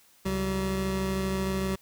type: tone pair together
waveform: 25% pulse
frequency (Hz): 68 / 190.89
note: C#2 / G3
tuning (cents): -33 / -46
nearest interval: octave + tritone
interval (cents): 1787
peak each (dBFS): -30 / -24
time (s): 0.25-1.76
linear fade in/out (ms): 10
effects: white hiss -60 dBFS RMS until 1.81 s